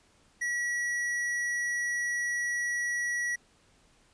triangle tone with hard clipping, 1930 Hz, B6, 40 cents flat, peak -30 dBFS, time 0.41-3.36 s, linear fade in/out 10 ms, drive 13 dB, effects pink hiss -64 dBFS RMS until 4.13 s + resampled to 22050 Hz

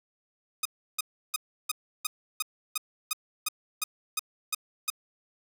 5% pulse tone bursts, 1244.5 Hz, D#6, in tune, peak -14 dBFS, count 13, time 0.63-4.902 s, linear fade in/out 5 ms, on 24 ms, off 330 ms, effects none

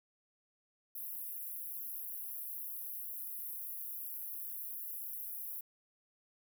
pink high-pass noise, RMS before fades -43 dBFS, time 0.95-5.61 s, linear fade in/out 5 ms, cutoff 11000 Hz, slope 96 dB/octave, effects none

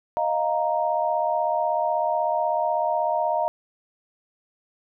sine chord, Eb suspended second, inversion none, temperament equal, 622.3 / 698.5 / 932.3 Hz, Eb5 / F5 / Bb5, 0 / 0 / 0 cents, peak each -25 dBFS, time 0.17-3.48 s, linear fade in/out 0 ms, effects none

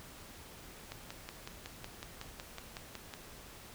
click train, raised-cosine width 0.2 ms, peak -25 dBFS, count 13, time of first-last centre 0.92-3.138 s, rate 5.41 Hz, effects pink hiss -52 dBFS RMS until 3.74 s

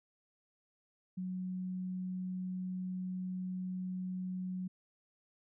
sine tone, 184.2 Hz, F#3, 7 cents flat, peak -36 dBFS, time 1.17-4.68 s, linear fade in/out 10 ms, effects none

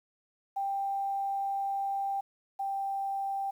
sine tone pair in turn, 789 / 786 Hz, G5 / G5, +11 / +4 cents, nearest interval unison, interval 7 cents, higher first, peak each -29 / -30 dBFS, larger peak first, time 0.56-2.21 / 2.59-3.51 s, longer first, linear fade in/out 10 ms, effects 10-bit

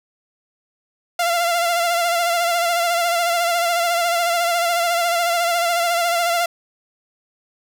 sawtooth tone with vibrato, 688 Hz, F5, 26 cents flat, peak -13 dBFS, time 1.19-6.46 s, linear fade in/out 5 ms, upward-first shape sine, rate 14 Hz, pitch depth 42 cents each way, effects none

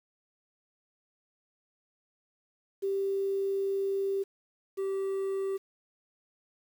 sine / triangle tone pair in turn, 392 / 388.4 Hz, G4 / G4, 0 / -16 cents, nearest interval unison, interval 16 cents, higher first, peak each -27 dBFS, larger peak neither, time 2.82-4.24 / 4.77-5.58 s, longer first, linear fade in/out 20 ms, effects 9-bit

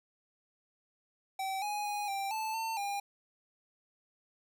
square tone with pitch steps, 770 / 831 / 826 / 787 / 877 / 900 / 805 Hz, G5 / G#5 / G#5 / G5 / A5 / A5 / G5, -31 / +1 / -10 / +7 / -6 / +39 / +46 cents, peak -34 dBFS, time 1.39-3 s, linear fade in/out 5 ms, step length 230 ms, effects none

